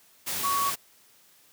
sine tone in noise, 1120 Hz, C#6, 18 cents sharp, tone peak -24 dBFS, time 0.43-0.71 s, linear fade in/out 20 ms, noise white, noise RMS -31 dBFS, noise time 0.26-0.76 s, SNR +4 dB, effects white hiss -59 dBFS RMS until 1.52 s + high-pass 80 Hz 12 dB/octave

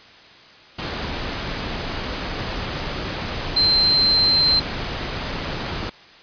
sine tone in noise, 4121 Hz, C8, 27 cents flat, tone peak -14 dBFS, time 3.56-4.6 s, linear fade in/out 10 ms, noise pink, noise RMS -27 dBFS, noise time 0.78-5.9 s, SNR +10 dB, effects white hiss -46 dBFS RMS until 6.22 s + resampled to 11025 Hz

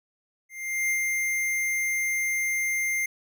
square tone with ADSR envelope, 2100 Hz, C7, 6 cents sharp, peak -23 dBFS, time 0.49-3.06 s, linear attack 410 ms, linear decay 79 ms, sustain -2 dB, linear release 5 ms, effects none

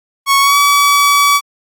sawtooth tone with pitch glide, 1106 to 1141.7 Hz, C#6 to D6, -4 to -49 cents, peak -4 dBFS, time 0.26-1.41 s, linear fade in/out 50 ms, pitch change +55 cents, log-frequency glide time 0.4-0.57 s, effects AAC 64 kbps

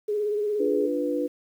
sine tone with vibrato, 417.6 Hz, G#4, 10 cents sharp, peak -23 dBFS, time 0.08-0.87 s, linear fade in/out 10 ms, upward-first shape sine, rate 17 Hz, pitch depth 37 cents each way
sine chord, B diminished, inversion first, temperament equal, 293.7 / 349.2 / 493.9 Hz, D4 / F4 / B4, 0 / 0 / 0 cents, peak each -27 / -31 / -27 dBFS, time 0.59-1.28 s, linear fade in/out 20 ms
effects 9-bit

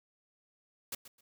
white noise with echo, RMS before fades -38 dBFS, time 0.92-0.95 s, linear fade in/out 5 ms, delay 130 ms, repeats 2, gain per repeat -14 dB, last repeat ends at 1.21 s, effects none

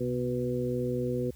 harmonic tone with a mistuned harmonic, 123.47 Hz, B2, in tune, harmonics 1 / 2 / 3 / 4, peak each -33 / -33 / -33 / -33 dBFS, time 0-1.31 s, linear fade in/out 10 ms, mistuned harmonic 1, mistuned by +73 cents, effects added 66 Hz sine -48 dBFS peak until 1.35 s + white hiss -60 dBFS RMS until 1.35 s

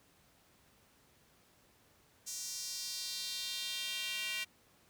square tone with high-pass filter sweep, 213.2 Hz, G#3, 46 cents sharp, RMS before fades -40 dBFS, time 2.26-4.45 s, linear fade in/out 20 ms, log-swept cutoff 6300 to 2500 Hz, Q 2.7, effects pink hiss -67 dBFS RMS until 4.89 s + high-pass 60 Hz 12 dB/octave

